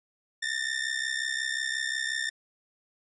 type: ring-modulated tone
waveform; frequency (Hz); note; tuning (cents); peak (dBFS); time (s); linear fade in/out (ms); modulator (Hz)
sawtooth; 1803; A6; +42; -22; 0.42-2.3; 10; 32.8
effects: resampled to 22050 Hz